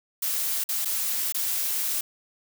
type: noise with dropouts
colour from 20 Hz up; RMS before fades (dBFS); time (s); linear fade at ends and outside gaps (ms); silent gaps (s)
blue; -27; 0.22-2.01; 5; 0.64-0.689 / 0.849-0.855 / 1.324-1.344
effects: none